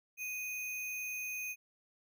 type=tone with sample-and-hold; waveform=sine; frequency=2489 Hz; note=D#7; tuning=in tune; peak=-37 dBFS; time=0.17-1.56 s; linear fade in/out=50 ms; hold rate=8820 Hz; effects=none